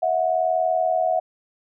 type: tone pair together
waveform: sine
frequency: 646.5 / 727 Hz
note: E5 / F#5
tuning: -34 / -31 cents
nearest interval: major second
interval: 203 cents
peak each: -21 dBFS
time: 0.02-1.2 s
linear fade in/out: 10 ms
effects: none